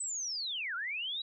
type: linear two-way sweep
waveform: sine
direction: down then up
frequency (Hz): 8180 to 1348 to 3941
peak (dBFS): -34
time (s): 0-1.22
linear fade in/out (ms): 5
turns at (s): 0.75
effects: none